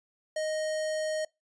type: tone with notch filter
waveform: square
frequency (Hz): 622.3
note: D#5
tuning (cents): 0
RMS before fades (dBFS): -31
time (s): 0.36-1.25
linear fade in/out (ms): 5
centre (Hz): 2600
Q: 1.7
effects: noise-tail reverb RT60 0.2 s tail -24 dB re dry + resampled to 22050 Hz